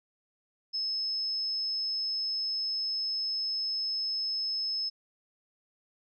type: tone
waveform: sine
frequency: 5200 Hz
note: E8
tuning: 24 cents flat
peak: -29 dBFS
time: 0.73-4.9 s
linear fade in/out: 20 ms
effects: none